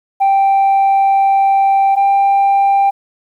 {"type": "tone pair in turn", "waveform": "sine", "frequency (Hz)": [784, 791.7], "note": ["G5", "G5"], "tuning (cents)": [0, 17], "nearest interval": "unison", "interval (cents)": 17, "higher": "second", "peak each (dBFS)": -6, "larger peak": "neither", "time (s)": [[0.2, 1.96], [1.96, 2.91]], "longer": "first", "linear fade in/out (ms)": 20, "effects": ["tanh soft clip ceiling -7 dBFS", "8-bit"]}